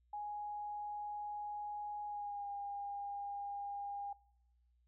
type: tone with pitch glide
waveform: sine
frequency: 830.6 to 807.9 Hz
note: G#5 to G#5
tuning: 0 to -48 cents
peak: -40 dBFS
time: 0.13-4.13 s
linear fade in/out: 5 ms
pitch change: -48 cents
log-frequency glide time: 2.06-2.49 s
effects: noise-tail reverb RT60 1.0 s tail -25 dB re dry + added 60 Hz sine -70 dBFS peak until 4.87 s